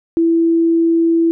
sine tone, 331.9 Hz, E4, 12 cents sharp, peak -10 dBFS, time 0.17-1.31 s, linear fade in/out 0 ms, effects none

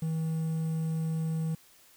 triangle tone with quantisation, 160.7 Hz, E3, 44 cents flat, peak -26 dBFS, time 0.02-1.55 s, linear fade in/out 5 ms, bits 9, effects white hiss -59 dBFS RMS until 1.96 s

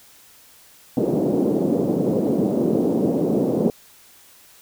pink band-pass noise, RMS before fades -20 dBFS, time 0.97-3.7 s, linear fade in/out 2 ms, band 180 to 510 Hz, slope 24 dB/octave, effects white hiss -50 dBFS RMS until 4.61 s

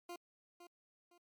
20% pulse tone with echo, 349.2 Hz, F4, in tune, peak -40 dBFS, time 0.09-0.16 s, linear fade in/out 5 ms, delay 510 ms, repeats 2, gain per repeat -10 dB, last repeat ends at 1.18 s, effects MP3 96 kbps

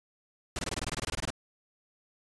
pink noise bursts, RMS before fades -33 dBFS, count 15, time 0.56-1.304 s, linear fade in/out 2 ms, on 30 ms, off 21 ms, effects resampled to 22050 Hz

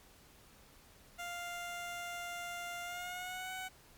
15% pulse tone with pitch glide, 698.5 to 748.6 Hz, F5 to F#5, 0 to +20 cents, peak -34 dBFS, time 1.18-3.69 s, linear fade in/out 20 ms, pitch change +120 cents, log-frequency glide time 2.83-3.52 s, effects pink hiss -61 dBFS RMS until 3.97 s + MP3 96 kbps

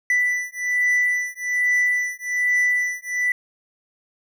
triangle beating tone pair, 1979 / 1980.2 Hz, B6 / B6, +3 / +4 cents, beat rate 1.2 Hz, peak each -20 dBFS, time 0.1-3.32 s, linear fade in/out 2 ms, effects none

